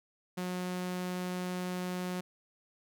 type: tone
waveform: sawtooth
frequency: 181.2 Hz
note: F#3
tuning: 36 cents flat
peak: -30 dBFS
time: 0.37-2.21 s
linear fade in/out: 10 ms
effects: none